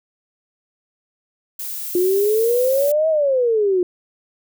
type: noise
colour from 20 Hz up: violet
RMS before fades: -28 dBFS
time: 1.59-2.92 s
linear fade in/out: 5 ms
type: exponential two-way sweep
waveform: sine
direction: up then down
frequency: 351.6 to 646 to 351.6 Hz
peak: -14 dBFS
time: 1.95-3.83 s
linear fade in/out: 2 ms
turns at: 3.09 s
effects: none